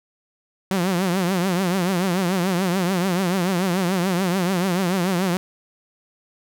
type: tone with vibrato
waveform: sawtooth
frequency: 183 Hz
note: F#3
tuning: 19 cents flat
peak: -15 dBFS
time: 0.71-5.37 s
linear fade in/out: 0 ms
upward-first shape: triangle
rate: 6.9 Hz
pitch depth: 150 cents each way
effects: none